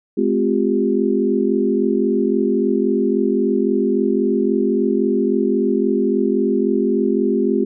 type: tone cluster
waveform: sine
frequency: 213.4 / 259.4 / 353.7 / 397.4 Hz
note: G#3 / C4 / F4 / G4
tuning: +47 / -15 / +22 / +24 cents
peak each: -20 dBFS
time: 0.17-7.65 s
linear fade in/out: 10 ms
effects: none